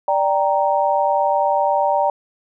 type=chord; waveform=sine; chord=G minor; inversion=second; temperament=equal; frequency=587.3 / 784 / 932.3 Hz; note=D5 / G5 / Bb5; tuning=0 / 0 / 0 cents; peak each=-19 dBFS; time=0.08-2.1 s; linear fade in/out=2 ms; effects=none